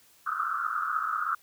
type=band-pass noise; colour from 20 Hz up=white; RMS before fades=-30 dBFS; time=0.26-1.35 s; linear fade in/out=5 ms; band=1200 to 1400 Hz; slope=96 dB/octave; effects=white hiss -60 dBFS RMS until 1.42 s